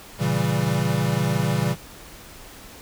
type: chord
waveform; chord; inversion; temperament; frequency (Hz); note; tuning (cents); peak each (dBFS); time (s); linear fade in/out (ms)
square; A# diminished seventh; none; equal; 116.54 / 138.59 / 164.81 / 196; A#2 / C#3 / E3 / G3; 0 / 0 / 0 / 0; -27 / -25 / -26 / -28; 0.18-1.76; 50
effects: pink hiss -43 dBFS RMS until 2.81 s